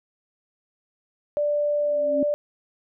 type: tone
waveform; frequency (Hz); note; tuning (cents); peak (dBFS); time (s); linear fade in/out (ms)
sine; 588; D5; +2; -20; 1.37-2.34; 0
type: tone with exponential growth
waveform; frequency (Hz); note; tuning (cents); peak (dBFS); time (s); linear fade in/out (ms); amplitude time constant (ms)
sine; 273.6; C#4; -23; -20; 1.79-2.23; 2; 94
effects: none